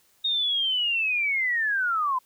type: linear sweep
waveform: sine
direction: down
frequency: 3729 to 990 Hz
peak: -22 dBFS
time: 0.24-2.19 s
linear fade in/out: 10 ms
effects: white hiss -63 dBFS RMS until 2.25 s